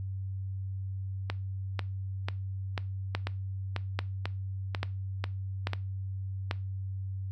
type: two click trains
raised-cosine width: 0.3 ms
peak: -14 / -16 dBFS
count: 5 / 10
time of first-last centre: 3.15-6.511 / 1.3-5.733 s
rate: 1.19 / 2.03 Hz
effects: noise-tail reverb RT60 0.3 s tail -20 dB re dry + added 96 Hz sine -33 dBFS peak until 7.31 s